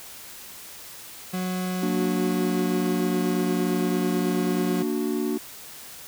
40% pulse tone with pitch glide, 183.8 to 180.43 Hz, F#3 to F#3, -11 to -43 cents, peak -25 dBFS, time 1.33-4.83 s, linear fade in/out 10 ms, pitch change -32 cents, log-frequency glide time 1.5-3.48 s
triangle chord, Bb augmented, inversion none, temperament equal with one note detuned, 230.4 / 293.7 / 370 Hz, Bb3 / D4 / F#4, -20 / 0 / 0 cents, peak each -26 dBFS, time 1.82-5.38 s, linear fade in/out 10 ms
effects white hiss -42 dBFS RMS until 6.07 s

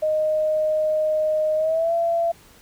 sine tone with pitch glide, 619 to 675 Hz, D#5 to E5, -9 to +41 cents, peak -18 dBFS, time 0.02-2.32 s, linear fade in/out 10 ms, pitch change +150 cents, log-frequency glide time 1.56-1.93 s, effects pink hiss -51 dBFS RMS until 2.61 s

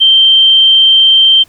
sine tone, 3136 Hz, G7, in tune, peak -3 dBFS, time 0-1.44 s, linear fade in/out 20 ms, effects pink hiss -47 dBFS RMS until 1.48 s

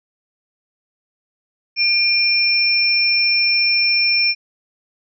sine tone pair together, 2400 / 5383 Hz, D7 / E8, +37 / +35 cents, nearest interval octave + major second, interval 1398 cents, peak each -16 dBFS, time 1.76-4.35 s, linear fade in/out 50 ms, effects none

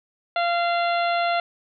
harmonic tone, 690 Hz, F5, 21 cents flat, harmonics 1 / 2 / 3 / 4 / 5 / 6, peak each -21 / -27 / -31 / -33 / -35 / -37 dBFS, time 0.36-1.4 s, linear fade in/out 2 ms, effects none

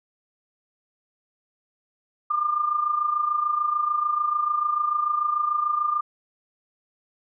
sine tone with amplitude modulation, 1200 Hz, D6, 37 cents sharp, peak -18 dBFS, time 2.3-6.01 s, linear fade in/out 10 ms, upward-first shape sine, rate 26.8 Hz, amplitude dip 65%, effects none

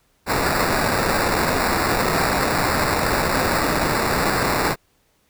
violet noise with sample-and-hold, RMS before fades -20 dBFS, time 0.26-4.76 s, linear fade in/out 50 ms, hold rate 3150 Hz, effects pink hiss -63 dBFS RMS until 5.29 s

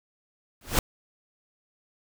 pink noise with exponential growth, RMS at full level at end -18 dBFS, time 0.61-0.79 s, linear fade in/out 2 ms, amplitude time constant 38 ms, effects none

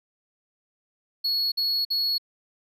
triangle tone bursts, 4356 Hz, C#8, 31 cents flat, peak -21 dBFS, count 3, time 1.24-2.182 s, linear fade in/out 10 ms, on 280 ms, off 51 ms, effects none

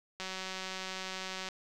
click train, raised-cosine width 0.2 ms, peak -22 dBFS, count 243, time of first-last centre 0.2-1.487 s, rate 188 Hz, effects none

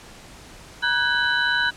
sine tone cluster, 957 / 1500 / 1643 / 3005 / 3958 Hz, A#5 / F#6 / G#6 / F#7 / B7, +45 / +23 / -19 / +26 / +3 cents, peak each -29 / -21 / -25 / -29 / -28 dBFS, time 0.82-1.71 s, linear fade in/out 20 ms, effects pink hiss -44 dBFS RMS until 1.76 s + low-pass 9000 Hz 12 dB/octave

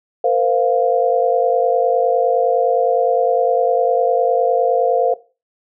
sine chord, Bb suspended second, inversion none, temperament equal with one note detuned, 466.2 / 516 / 698.5 Hz, Bb4 / C5 / F5, 0 / -24 / 0 cents, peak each -17 dBFS, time 0.24-5.14 s, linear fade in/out 5 ms, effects noise-tail reverb RT60 0.3 s tail -17 dB re dry

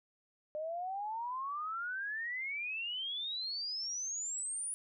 sine exponential sweep, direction up, 600 to 9880 Hz, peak -36 dBFS, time 0.55-4.74 s, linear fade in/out 0 ms, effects none

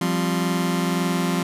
sawtooth chord, F suspended second, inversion none, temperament just, 174.61 / 196.44 / 261.9 Hz, F3 / G3 / C4, 0 / +4 / +2 cents, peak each -18 / -23 / -22 dBFS, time 0.01-1.43 s, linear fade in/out 5 ms, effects resampled to 32000 Hz

